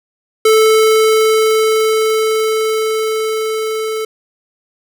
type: tone with level ramp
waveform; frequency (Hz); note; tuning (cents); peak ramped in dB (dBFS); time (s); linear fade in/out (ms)
square; 438.2; A4; -7; -7 to -18; 0.45-4.05; 5
effects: none

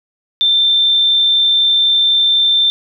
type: tone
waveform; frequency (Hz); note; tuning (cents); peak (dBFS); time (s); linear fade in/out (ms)
sine; 3568; A7; +23; -9; 0.41-2.7; 0
effects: none

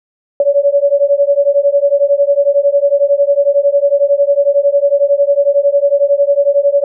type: beating tone pair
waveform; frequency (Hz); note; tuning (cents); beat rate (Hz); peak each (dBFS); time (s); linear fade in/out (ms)
sine; 561 / 572; C#5 / D5; +21 / -46; 11; -11; 0.4-6.84; 2
effects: none

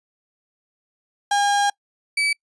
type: tone pair in turn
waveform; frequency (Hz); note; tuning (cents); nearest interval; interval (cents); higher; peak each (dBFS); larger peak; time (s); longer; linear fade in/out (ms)
35% pulse; 811 / 2294; G#5 / D7; -41 / -41; octave + tritone; 1800; second; -15 / -16; first; 1.31-1.7 / 2.17-2.33; first; 5
effects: noise-tail reverb RT60 0.1 s tail -26 dB re dry + resampled to 22050 Hz

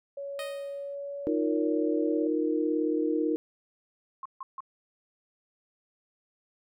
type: tone with pitch glide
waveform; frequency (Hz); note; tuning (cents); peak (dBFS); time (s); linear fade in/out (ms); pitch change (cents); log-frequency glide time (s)
sine; 560 to 565.2; C#5 to C#5; +18 to +34; -34; 0.17-2.27; 5; +16; 0.58-1.15
type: tone with exponential decay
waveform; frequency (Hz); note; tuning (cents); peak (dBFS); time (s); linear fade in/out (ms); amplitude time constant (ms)
10% pulse; 622.3; D#5; 0; -26; 0.39-0.95; 1; 120
type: chord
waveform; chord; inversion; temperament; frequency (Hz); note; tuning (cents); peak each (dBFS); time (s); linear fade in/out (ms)
sine; Eb suspended second; none; equal; 311.1 / 349.2 / 466.2; Eb4 / F4 / Bb4; 0 / 0 / 0; -27 / -31 / -30; 1.27-3.36; 0
type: tone bursts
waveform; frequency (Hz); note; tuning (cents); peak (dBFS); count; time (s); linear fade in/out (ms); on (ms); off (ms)
sine; 1066; C6; +32; -35; 3; 4.23-4.605; 2; 25; 150
effects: none

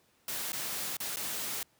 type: noise with dropouts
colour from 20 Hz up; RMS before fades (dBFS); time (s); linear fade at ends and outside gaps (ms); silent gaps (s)
white; -36; 0.28-1.63; 2; 0.52-0.53 / 0.969-1.002 / 1.16-1.169
effects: pink hiss -68 dBFS RMS until 1.79 s + high-pass 100 Hz 12 dB/octave

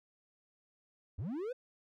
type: linear sweep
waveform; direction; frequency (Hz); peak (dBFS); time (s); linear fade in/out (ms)
triangle; up; 69.3 to 525; -34; 1.18-1.53; 10
effects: none

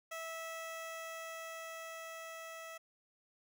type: tone with level ramp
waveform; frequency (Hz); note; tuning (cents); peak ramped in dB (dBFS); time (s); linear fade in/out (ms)
15% pulse; 653; E5; -17; -35 to -40; 0.11-2.78; 10
effects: none

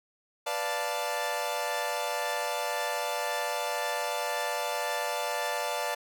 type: chord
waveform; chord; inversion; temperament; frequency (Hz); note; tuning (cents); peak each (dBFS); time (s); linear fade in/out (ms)
sawtooth; B half-diminished seventh; none; equal; 493.9 / 587.3 / 698.5 / 880; B4 / D5 / F5 / A5; 0 / 0 / 0 / 0; -34 / -30 / -32 / -30; 0.46-5.95; 10
effects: none

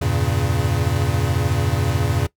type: chord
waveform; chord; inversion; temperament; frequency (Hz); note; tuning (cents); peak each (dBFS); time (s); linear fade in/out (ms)
square; E diminished seventh; none; equal with one note detuned; 84.14 / 98 / 116.54 / 138.59; E2 / G2 / Bb2 / Db3; +36 / 0 / 0 / 0; -24; 0.01-2.27; 10
effects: noise-tail reverb RT60 0.1 s tail -19 dB re dry

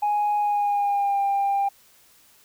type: tone with pitch glide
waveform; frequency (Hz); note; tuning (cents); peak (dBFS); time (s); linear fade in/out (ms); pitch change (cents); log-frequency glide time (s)
sine; 830.6 to 796.3; G#5 to G5; 0 to +27; -18; 0.02-1.69; 10; -73; 0.38-1.21
effects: tanh soft clip ceiling -17 dBFS + white hiss -56 dBFS RMS until 2.44 s

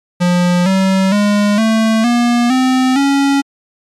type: tone with pitch steps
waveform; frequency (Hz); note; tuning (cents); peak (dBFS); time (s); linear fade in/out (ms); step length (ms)
square; 177.2 / 191.02 / 205.9 / 222 / 239.3 / 257.9 / 278.1; F3 / G3 / G#3 / A3 / A#3 / C4 / C#4; +25 / -45 / -15 / +16 / +46 / -25 / +6; -10; 0.2-3.42; 20; 460
effects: low-pass 8000 Hz 12 dB/octave + MP3 96 kbps

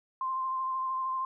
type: tone with vibrato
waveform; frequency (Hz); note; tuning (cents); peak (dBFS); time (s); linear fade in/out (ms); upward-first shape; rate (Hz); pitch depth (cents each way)
sine; 1046.5; C6; 0; -29; 0.21-1.25; 2; sine; 13; 18
effects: none

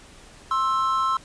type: tone pair together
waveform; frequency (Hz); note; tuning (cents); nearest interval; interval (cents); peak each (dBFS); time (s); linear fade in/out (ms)
triangle; 1057.7 / 1318.5; C6 / E6; +18 / 0; major third; 382; -21; 0.51-1.17; 2
effects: pink hiss -48 dBFS RMS until 1.24 s + resampled to 22050 Hz

